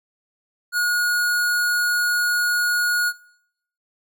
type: tone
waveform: square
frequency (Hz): 1445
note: F#6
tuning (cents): -41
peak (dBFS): -19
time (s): 0.72-3.13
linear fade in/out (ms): 50
effects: noise-tail reverb RT60 0.7 s tail -21 dB re dry